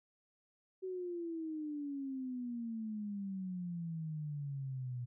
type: exponential sweep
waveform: sine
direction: down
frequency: 378.9 to 120.8 Hz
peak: -38 dBFS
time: 0.82-5.06 s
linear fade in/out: 20 ms
effects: none